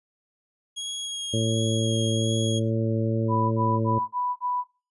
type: tone with vibrato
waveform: sawtooth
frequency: 3295 Hz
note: G#7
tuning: 14 cents flat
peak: -27 dBFS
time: 0.76-2.6 s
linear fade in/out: 20 ms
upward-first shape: sine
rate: 1.4 Hz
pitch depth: 15 cents each way
type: harmonic tone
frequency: 112.2 Hz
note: A2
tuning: 34 cents sharp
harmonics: 1 / 2 / 3 / 4 / 5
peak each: -25 / -28 / -30 / -31 / -32 dBFS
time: 1.33-3.99 s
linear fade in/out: 10 ms
type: tone bursts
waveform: sine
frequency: 989 Hz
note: B5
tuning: 2 cents sharp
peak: -24 dBFS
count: 5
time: 3.28-4.644 s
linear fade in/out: 50 ms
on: 240 ms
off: 41 ms
effects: noise-tail reverb RT60 0.3 s tail -18 dB re dry + resampled to 24000 Hz